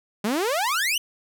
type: exponential sweep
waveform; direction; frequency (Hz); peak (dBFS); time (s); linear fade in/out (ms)
sawtooth; up; 196 to 3086; -18; 0.24-0.98; 5
effects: none